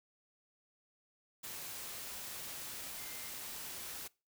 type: tone in noise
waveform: sine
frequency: 2093 Hz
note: C7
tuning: in tune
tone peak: -55 dBFS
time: 2.98-3.3 s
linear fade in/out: 10 ms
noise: white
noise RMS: -45 dBFS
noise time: 1.43-4.08 s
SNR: -13 dB
effects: noise-tail reverb RT60 0.3 s tail -23 dB re dry